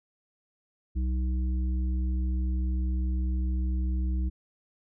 harmonic tone, 63.2 Hz, B1, 41 cents sharp, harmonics 1 / 3 / 5, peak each -25 / -38 / -41 dBFS, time 0.95-4.3 s, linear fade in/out 20 ms, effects none

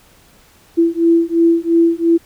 sine beating tone pair, 333.1 / 336 Hz, E4 / E4, +18 / +33 cents, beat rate 2.9 Hz, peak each -13 dBFS, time 0.77-2.18 s, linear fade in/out 20 ms, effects pink hiss -49 dBFS RMS until 2.25 s

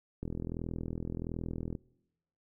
click train, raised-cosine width 3 ms, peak -24 dBFS, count 64, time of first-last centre 0.23-1.752 s, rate 41.4 Hz, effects noise-tail reverb RT60 0.9 s tail -24 dB re dry

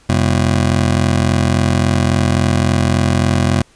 25% pulse ring-modulated tone, 111.5 Hz, A2, 23 cents sharp, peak -5 dBFS, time 0.09-3.62 s, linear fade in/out 5 ms, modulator 21.8 Hz, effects pink hiss -50 dBFS RMS until 3.75 s + resampled to 22050 Hz

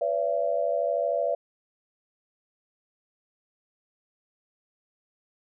sine tone cluster, 500 / 573 / 674 Hz, B4 / D5 / E5, +21 / -43 / +38 cents, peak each -30 / -26 / -28 dBFS, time 0.01-1.35 s, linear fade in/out 5 ms, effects none

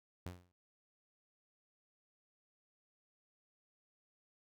sawtooth tone with exponential decay, 89.3 Hz, F2, 39 cents sharp, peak -36 dBFS, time 0.26-0.52 s, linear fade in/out 0 ms, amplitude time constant 55 ms, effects none

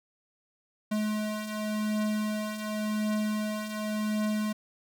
square beating tone pair, 212.4 / 213.3 Hz, G#3 / G#3, +39 / +46 cents, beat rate 0.9 Hz, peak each -36 / -30 dBFS, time 0.91-4.53 s, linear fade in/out 10 ms, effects none

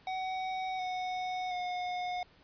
square tone with pitch steps, 751 / 736.4 / 722.1 Hz, F#5 / F#5 / F#5, +26 / -8 / -42 cents, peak -34 dBFS, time 0.07-2.23 s, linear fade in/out 2 ms, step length 720 ms, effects pink hiss -62 dBFS RMS until 2.43 s + resampled to 11025 Hz

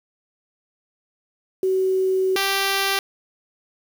sine / 5% pulse tone pair in turn, 377.6 / 391.8 Hz, F#4 / G4, +35 / -1 cents, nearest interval minor second, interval 64 cents, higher second, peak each -17 / -8 dBFS, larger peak second, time 1.63-2.36 / 2.36-2.99 s, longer first, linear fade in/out 2 ms, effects 7-bit

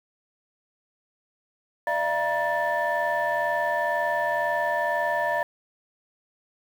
sine tone cluster, 598 / 680 / 951 / 1766 Hz, D5 / F5 / A#5 / A6, +31 / -46 / +34 / +6 cents, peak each -27 dBFS, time 1.87-5.43 s, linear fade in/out 2 ms, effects tanh soft clip ceiling -16 dBFS + 8-bit

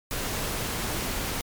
pink noise, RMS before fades -30 dBFS, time 0.11-1.41 s, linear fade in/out 0 ms, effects MP3 96 kbps

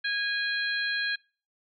harmonic tone, 822 Hz, G#5, 18 cents flat, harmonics 2 / 3 / 4 / 5, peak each -28 / -36 / -37 / -34 dBFS, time 0.04-1.16 s, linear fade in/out 10 ms, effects noise-tail reverb RT60 0.4 s tail -26 dB re dry

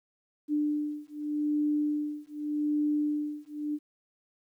sine beating tone pair, 297.2 / 298.04 Hz, D4 / D4, +21 / +26 cents, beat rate 0.84 Hz, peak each -30 dBFS, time 0.48-3.79 s, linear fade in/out 50 ms, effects 11-bit

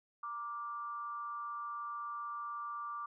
sine tone with amplitude modulation, 1174.7 Hz, D6, in tune, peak -36 dBFS, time 0.23-3.06 s, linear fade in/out 5 ms, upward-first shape sine, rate 236 Hz, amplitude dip 60%, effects none

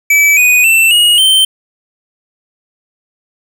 square tone with pitch steps, 2302 / 2482 / 2675 / 2884 / 3109 Hz, D7 / D#7 / E7 / F#7 / G7, -35 / -5 / +25 / -45 / -15 cents, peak -6 dBFS, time 0.1-1.45 s, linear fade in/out 5 ms, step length 270 ms, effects none

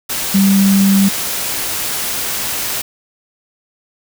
sine tone in noise, 196 Hz, G3, in tune, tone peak -8 dBFS, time 0.34-1.09 s, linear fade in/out 10 ms, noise white, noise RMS -20 dBFS, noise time 0.09-2.82 s, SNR +9 dB, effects none

